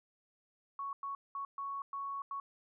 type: tone bursts at uneven times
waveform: sine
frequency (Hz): 1111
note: C#6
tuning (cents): +4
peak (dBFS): -37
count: 6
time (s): 0.79-0.93 / 1.03-1.15 / 1.35-1.45 / 1.58-1.82 / 1.93-2.22 / 2.31-2.4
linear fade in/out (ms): 2
effects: none